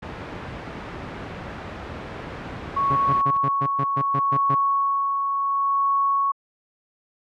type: noise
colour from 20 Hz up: pink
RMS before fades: -32 dBFS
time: 0.02-3.22 s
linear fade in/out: 10 ms
type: tone with tremolo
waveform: sine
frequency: 1108.7 Hz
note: C#6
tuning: in tune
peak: -17 dBFS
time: 2.76-6.32 s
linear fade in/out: 10 ms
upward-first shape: sine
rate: 0.7 Hz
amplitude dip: 35%
type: tone bursts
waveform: sawtooth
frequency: 138.59 Hz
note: C#3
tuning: in tune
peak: -20 dBFS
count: 10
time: 2.9-4.55 s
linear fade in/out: 10 ms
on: 57 ms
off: 120 ms
type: noise with exponential growth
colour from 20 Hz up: pink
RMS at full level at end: -36 dBFS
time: 3.24-3.37 s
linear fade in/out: 0 ms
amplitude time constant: 28 ms
effects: high-pass 60 Hz 12 dB/octave + low-pass 2000 Hz 12 dB/octave